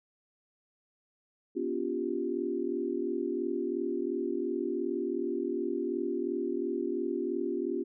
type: chord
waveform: sine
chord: G dominant seventh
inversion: first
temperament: equal with one note detuned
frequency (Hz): 246.9 / 286.1 / 349.2 / 392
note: B3 / D4 / F4 / G4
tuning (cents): 0 / -45 / 0 / 0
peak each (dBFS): -37 / -36 / -33 / -35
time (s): 1.55-7.84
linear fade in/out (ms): 20
effects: none